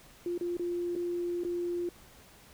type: tone with dropouts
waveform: sine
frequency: 349.2 Hz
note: F4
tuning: in tune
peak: -30 dBFS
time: 0.26-1.89 s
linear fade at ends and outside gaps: 2 ms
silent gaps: 0.378-0.41 / 0.569-0.595 / 0.953-0.961 / 1.436-1.448 s
effects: pink hiss -56 dBFS RMS until 2.53 s